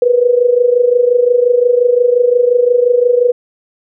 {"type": "tone with amplitude modulation", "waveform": "sine", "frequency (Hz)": 488.2, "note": "B4", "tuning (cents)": -20, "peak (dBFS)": -4, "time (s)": [0.02, 3.32], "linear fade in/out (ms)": 2, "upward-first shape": "sine", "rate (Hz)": 25.7, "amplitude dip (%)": 75, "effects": []}